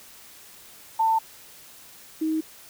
sine tone pair in turn, 893 / 315.7 Hz, A5 / D#4, +25 / +25 cents, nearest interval octave + tritone, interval 1800 cents, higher first, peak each -18 / -22 dBFS, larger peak first, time 0.99-1.19 / 2.21-2.41 s, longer neither, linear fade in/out 10 ms, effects white hiss -48 dBFS RMS until 2.69 s

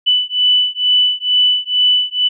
sine beating tone pair, 2983 / 2985.2 Hz, F#7 / F#7, +13 / +15 cents, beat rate 2.2 Hz, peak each -14 dBFS, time 0.06-2.29 s, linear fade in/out 20 ms, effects none

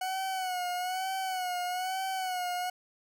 40% pulse tone with vibrato, 740 Hz, F#5, in tune, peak -30 dBFS, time 0.01-2.7 s, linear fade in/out 5 ms, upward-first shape sine, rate 1.1 Hz, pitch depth 59 cents each way, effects none

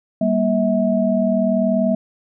sine tone cluster, 196.5 / 236.9 / 646 Hz, G3 / A#3 / E5, +4 / +28 / -35 cents, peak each -19 dBFS, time 0.21-1.95 s, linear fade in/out 5 ms, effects none

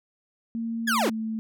sine tone with pitch glide, 228.8 to 221.3 Hz, A#3 to A3, -32 to +10 cents, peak -27 dBFS, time 0.55-1.39 s, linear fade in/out 0 ms, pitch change -58 cents, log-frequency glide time 0.86-1.09 s
40% pulse linear sweep, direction down, 1760 to 174.61 Hz, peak -21 dBFS, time 0.87-1.1 s, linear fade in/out 10 ms
effects none

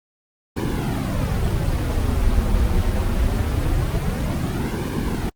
brown noise with flanger, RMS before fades -20 dBFS, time 0.56-5.3 s, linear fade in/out 10 ms, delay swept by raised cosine 1.5 to 7.2 ms, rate 0.23 Hz, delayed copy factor -0.95, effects Opus 24 kbps

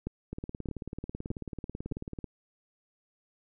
two click trains, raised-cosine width 3 ms, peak -20 / -24 dBFS, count 4 / 36, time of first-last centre 0.07-1.922 / 0.33-2.243 s, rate 1.62 / 18.3 Hz, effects none

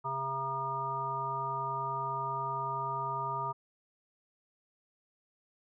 harmonic tone, 134.9 Hz, C#3, 47 cents flat, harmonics 1 / 3 / 5 / 7 / 9, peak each -42 / -45 / -44 / -35 / -36 dBFS, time 0.04-3.53 s, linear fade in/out 20 ms, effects none

